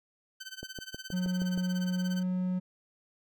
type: tone with tremolo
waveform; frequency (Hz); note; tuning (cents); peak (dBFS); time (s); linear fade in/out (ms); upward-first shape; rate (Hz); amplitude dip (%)
15% pulse; 1535; G6; -37; -32; 0.4-2.23; 10; sine; 17; 90
type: click train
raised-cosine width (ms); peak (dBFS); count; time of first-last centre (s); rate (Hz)
2; -27; 7; 0.63-1.576; 6.34
type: tone with pitch glide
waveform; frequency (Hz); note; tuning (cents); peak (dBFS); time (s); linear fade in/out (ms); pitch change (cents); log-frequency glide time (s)
triangle; 181.9 to 182.95; F#3 to F#3; -29 to -19; -26; 1.12-2.6; 20; +10; 2.01-2.18
effects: none